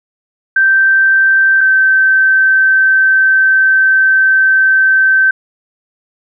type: tone pair in turn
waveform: sine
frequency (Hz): 1562 / 1547.6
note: G6 / G6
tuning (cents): -7 / -23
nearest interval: unison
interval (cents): 16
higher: first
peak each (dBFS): -6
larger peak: neither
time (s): 0.56-1.61 / 1.61-5.31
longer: second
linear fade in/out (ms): 5
effects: none